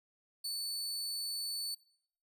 sawtooth tone, 4480 Hz, C#8, 18 cents sharp, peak -33 dBFS, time 0.44-1.75 s, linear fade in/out 10 ms, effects noise-tail reverb RT60 0.7 s tail -22 dB re dry

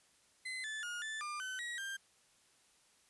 35% pulse tone with pitch steps, 2042 / 1742 / 1431 / 1755 / 1199 / 1521 / 1909 / 1588 Hz, C7 / A6 / F6 / A6 / D6 / F#6 / A#6 / G6, -43 / -18 / +42 / -5 / +36 / +47 / +41 / +22 cents, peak -38 dBFS, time 0.45-1.97 s, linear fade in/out 10 ms, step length 190 ms, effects white hiss -69 dBFS RMS until 3.09 s + resampled to 24000 Hz

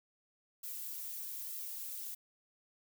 violet noise with flanger, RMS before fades -43 dBFS, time 0.63-2.15 s, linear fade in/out 10 ms, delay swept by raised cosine 1.5 to 3.9 ms, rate 1.1 Hz, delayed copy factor +0.95, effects none

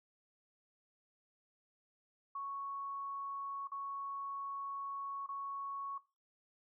sine tone with dropouts, 1108.7 Hz, C#6, in tune, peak -39 dBFS, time 2.35-5.98 s, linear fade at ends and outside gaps 5 ms, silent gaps 3.674-3.717 / 5.264-5.288 s, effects noise-tail reverb RT60 0.3 s tail -18 dB re dry

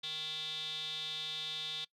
square tone with band-pass filter, 155.56 Hz, D#3, in tune, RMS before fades -40 dBFS, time 0.03-1.85 s, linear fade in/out 10 ms, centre 3600 Hz, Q 10, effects noise-tail reverb RT60 0.1 s tail -22 dB re dry

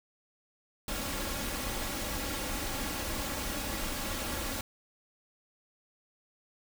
pink noise with comb filter, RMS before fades -35 dBFS, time 0.88-4.61 s, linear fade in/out 2 ms, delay 3.6 ms, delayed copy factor +0.55, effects none

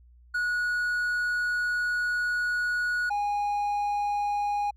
triangle tone pair in turn, 1459 / 821.4 Hz, F#6 / G#5, -25 / -19 cents, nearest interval minor seventh, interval 994 cents, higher first, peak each -23 dBFS, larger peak neither, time 0.34-3.1 / 3.1-4.71 s, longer first, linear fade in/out 10 ms, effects added 60 Hz sine -52 dBFS peak until 4.76 s

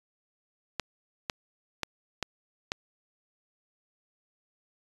clicks, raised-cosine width 0.2 ms, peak -12 dBFS, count 5, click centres 0.797 / 1.298 / 1.833 / 2.227 / 2.719 s, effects resampled to 24000 Hz

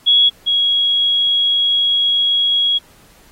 sine tone pair in turn, 3345 / 3316 Hz, G#7 / G#7, +12 / -3 cents, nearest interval unison, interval 15 cents, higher first, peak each -8 / -12 dBFS, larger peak first, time 0.06-0.3 / 0.46-2.79 s, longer second, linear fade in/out 20 ms, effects pink hiss -49 dBFS RMS until 3.31 s + AAC 48 kbps

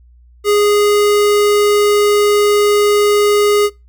square tone, 413.3 Hz, G#4, 8 cents flat, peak -10 dBFS, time 0.44-3.7 s, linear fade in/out 50 ms, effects noise-tail reverb RT60 0.2 s tail -21 dB re dry + added 60 Hz sine -42 dBFS peak until 3.88 s

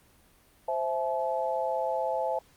sine chord, A minor, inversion first, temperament equal with one note detuned, 523.3 / 659.3 / 858.4 Hz, C5 / E5 / A5, 0 / 0 / -43 cents, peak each -31 dBFS, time 0.68-2.39 s, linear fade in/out 5 ms, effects pink hiss -61 dBFS RMS until 2.56 s + Opus 32 kbps

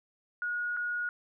sine tone with dropouts, 1446 Hz, F#6, 40 cents flat, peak -30 dBFS, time 0.42-1.09 s, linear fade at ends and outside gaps 1 ms, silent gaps 0.766-0.771 s, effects none

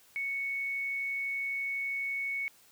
sine tone, 2217 Hz, C#7, in tune, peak -31 dBFS, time 0.16-2.48 s, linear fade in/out 0 ms, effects white hiss -61 dBFS RMS until 2.71 s

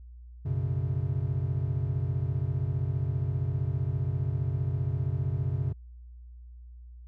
triangle chord, F# suspended fourth, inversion none, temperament equal, 92.5 / 123.47 / 138.59 Hz, F#2 / B2 / C#3, 0 / 0 / 0 cents, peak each -29 dBFS, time 0.45-5.73 s, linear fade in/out 10 ms, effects added 60 Hz sine -44 dBFS peak until 7.07 s

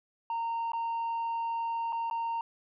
sine tone with dropouts, 922 Hz, A#5, 19 cents flat, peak -27 dBFS, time 0.3-2.41 s, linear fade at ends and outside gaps 2 ms, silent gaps 0.719-0.733 / 1.924-1.928 / 2.1-2.11 s, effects tanh soft clip ceiling -29 dBFS

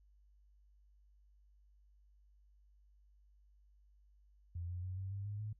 sine tone with pitch steps, 86 / 89.14 / 92.39 / 95.75 / 99.25 / 102.86 / 106.61 Hz, F2 / F2 / F#2 / G2 / G2 / G#2 / G#2, -26 / +36 / -2 / -40 / +22 / -16 / +46 cents, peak -40 dBFS, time 4.55-5.53 s, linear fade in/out 5 ms, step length 140 ms, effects noise-tail reverb RT60 0.1 s tail -21 dB re dry + added 50 Hz sine -64 dBFS peak until 5.59 s

